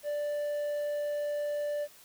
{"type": "tone", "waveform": "triangle", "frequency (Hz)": 587.3, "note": "D5", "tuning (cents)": 0, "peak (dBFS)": -28, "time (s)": [0.03, 1.88], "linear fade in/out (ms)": 50, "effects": ["white hiss -56 dBFS RMS until 2.04 s"]}